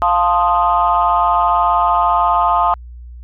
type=chord; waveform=sine; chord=F dominant seventh; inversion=none; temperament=equal with one note detuned; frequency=698.5 / 880 / 1046.5 / 1240.9 Hz; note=F5 / A5 / C6 / Eb6; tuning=0 / 0 / 0 / -5 cents; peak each=-16 dBFS; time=0.02-2.74 s; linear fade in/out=0 ms; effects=tanh soft clip ceiling -3 dBFS + added 60 Hz sine -31 dBFS peak until 3.23 s